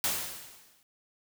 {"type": "noise with exponential decay", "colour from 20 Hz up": "white", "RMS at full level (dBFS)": -27, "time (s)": [0.04, 0.83], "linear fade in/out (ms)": 1, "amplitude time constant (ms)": 170, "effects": []}